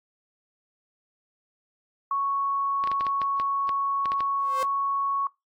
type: tone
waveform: sine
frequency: 1108.7 Hz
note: C#6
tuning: in tune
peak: -23 dBFS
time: 2.11-5.27 s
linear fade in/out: 2 ms
type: clicks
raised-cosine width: 0.3 ms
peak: -18 dBFS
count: 11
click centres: 2.839 / 2.874 / 2.916 / 3.009 / 3.067 / 3.217 / 3.399 / 3.692 / 4.057 / 4.119 / 4.206 s
type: tone with exponential growth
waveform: sawtooth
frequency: 523.3 Hz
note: C5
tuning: in tune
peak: -23 dBFS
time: 4.36-4.63 s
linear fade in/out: 1 ms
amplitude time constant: 57 ms
effects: noise-tail reverb RT60 0.2 s tail -22 dB re dry + AAC 64 kbps